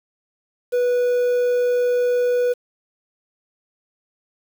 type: tone with quantisation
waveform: triangle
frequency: 490.7 Hz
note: B4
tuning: 11 cents flat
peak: -14 dBFS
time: 0.72-2.54 s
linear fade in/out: 20 ms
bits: 7
effects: none